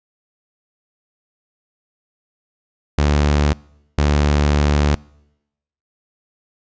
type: tone pair in turn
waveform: sawtooth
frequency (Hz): 73.3 / 73.3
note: D2 / D2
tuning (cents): -3 / -3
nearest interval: unison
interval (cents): 0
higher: neither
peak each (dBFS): -9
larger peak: neither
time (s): 2.98-3.53 / 3.98-4.95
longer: second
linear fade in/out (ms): 0
effects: noise-tail reverb RT60 0.9 s tail -26 dB re dry + resampled to 16000 Hz